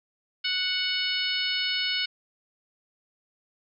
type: harmonic tone with a mistuned harmonic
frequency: 740 Hz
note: F#5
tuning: in tune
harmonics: 2 / 3 / 4 / 5 / 6 / 7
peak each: -35 / -32 / -29 / -34 / -31 / -36 dBFS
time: 0.44-2.06 s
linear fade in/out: 10 ms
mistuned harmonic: 6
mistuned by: -31 cents
effects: none